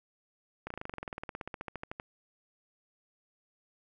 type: slowing click train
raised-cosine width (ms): 0.5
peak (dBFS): -23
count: 25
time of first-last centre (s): 0.67-1.999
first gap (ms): 34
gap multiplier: 1.04
effects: none

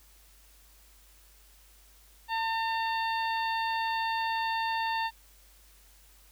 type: harmonic tone with a mistuned harmonic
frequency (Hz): 902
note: A5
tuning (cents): +43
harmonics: 1 / 2 / 3 / 4 / 5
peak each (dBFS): -29 / -35 / -39 / -41 / -43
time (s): 2.28-5.11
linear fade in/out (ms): 50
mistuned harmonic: 3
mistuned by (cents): +20
effects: added 50 Hz sine -58 dBFS peak until 6.31 s + white hiss -60 dBFS RMS until 6.31 s

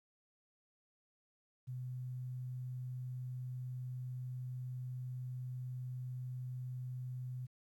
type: tone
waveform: sine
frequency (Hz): 126.5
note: B2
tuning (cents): +42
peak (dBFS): -40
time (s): 1.67-7.47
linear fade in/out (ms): 20
effects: 12-bit

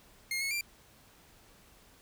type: tone with pitch steps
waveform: sawtooth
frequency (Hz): 2137 / 2190 / 2368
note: C7 / C#7 / D7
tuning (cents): +36 / -22 / +14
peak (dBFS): -28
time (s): 0.31-0.61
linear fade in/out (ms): 2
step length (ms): 100
effects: pink hiss -60 dBFS RMS until 2.01 s

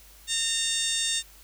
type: harmonic tone with a mistuned harmonic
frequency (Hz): 912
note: A#5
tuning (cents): -38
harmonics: 2 / 3 / 4 / 5 / 6 / 7 / 8 / 9 / 10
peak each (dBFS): -37 / -36 / -28 / -38 / -36 / -36 / -34 / -32 / -38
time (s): 0.27-1.23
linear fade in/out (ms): 50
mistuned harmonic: 3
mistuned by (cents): +26
effects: added 50 Hz sine -53 dBFS peak until 1.43 s + white hiss -53 dBFS RMS until 1.43 s

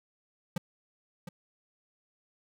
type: tone with echo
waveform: square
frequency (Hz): 174.61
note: F3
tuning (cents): 0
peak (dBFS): -29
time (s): 0.56-0.58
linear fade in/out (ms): 5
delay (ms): 710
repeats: 1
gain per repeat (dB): -10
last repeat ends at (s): 1.29
effects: none

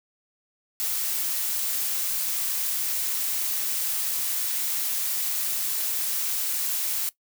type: noise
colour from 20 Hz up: blue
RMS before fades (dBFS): -27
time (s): 0.8-7.09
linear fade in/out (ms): 0
effects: noise-tail reverb RT60 0.1 s tail -18 dB re dry

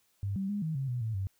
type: tone with pitch steps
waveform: sine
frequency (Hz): 99.6 / 193.7 / 204.9 / 158.8 / 135 / 123.2 / 111.3 / 96.4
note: G2 / G3 / G#3 / D#3 / C#3 / B2 / A2 / G2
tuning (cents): +28 / -20 / -23 / +36 / -45 / -4 / +20 / -28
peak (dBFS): -30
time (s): 0.23-1.27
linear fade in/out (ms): 0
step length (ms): 130
effects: white hiss -71 dBFS RMS until 1.39 s

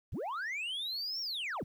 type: linear two-way sweep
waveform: sine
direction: up then down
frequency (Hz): 33.78 to 5600 to 33.78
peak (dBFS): -32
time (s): 0.12-1.64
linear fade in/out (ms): 10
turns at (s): 1.21
effects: tanh soft clip ceiling -34 dBFS + 11-bit

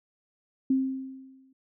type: tone with exponential decay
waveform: sine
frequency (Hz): 264.5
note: C4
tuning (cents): +19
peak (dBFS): -19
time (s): 0.7-1.53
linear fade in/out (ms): 5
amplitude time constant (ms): 180
effects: none

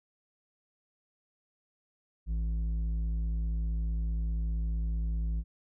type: tone with low-pass filter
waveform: square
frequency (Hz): 55.3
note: A1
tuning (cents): +9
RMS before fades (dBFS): -31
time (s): 2.26-5.44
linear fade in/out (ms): 50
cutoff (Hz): 130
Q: 1.1
effects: none

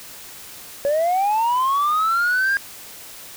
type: linear sweep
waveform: sine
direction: up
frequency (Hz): 554.4 to 1627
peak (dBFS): -14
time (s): 0.85-2.57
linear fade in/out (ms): 0
effects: tanh soft clip ceiling -15 dBFS + white hiss -39 dBFS RMS until 3.36 s

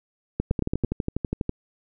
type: two click trains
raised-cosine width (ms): 3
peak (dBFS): -12 / -10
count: 13 / 5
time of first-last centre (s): 0.51-1.494 / 0.4-0.846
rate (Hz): 12.2 / 8.96
effects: none

